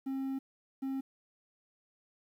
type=tone bursts at uneven times; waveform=triangle; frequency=268.2 Hz; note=C4; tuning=43 cents sharp; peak=-31 dBFS; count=2; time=0.06-0.39 / 0.82-1.01 s; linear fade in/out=10 ms; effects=11-bit